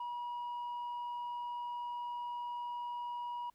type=tone; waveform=sine; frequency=964 Hz; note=B5; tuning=42 cents flat; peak=-35 dBFS; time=0-3.5 s; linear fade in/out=5 ms; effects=tanh soft clip ceiling -37 dBFS + pink hiss -75 dBFS RMS until 3.54 s